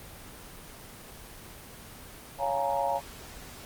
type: chord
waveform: sine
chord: Bb minor seventh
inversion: first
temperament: just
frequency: 559.4 / 699.2 / 839.1 / 932.3 Hz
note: Db5 / F5 / Ab5 / Bb5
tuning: +16 / +2 / +18 / 0 cents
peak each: -31 dBFS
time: 2.38-3.01 s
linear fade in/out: 50 ms
effects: pink hiss -46 dBFS RMS until 3.65 s + Opus 24 kbps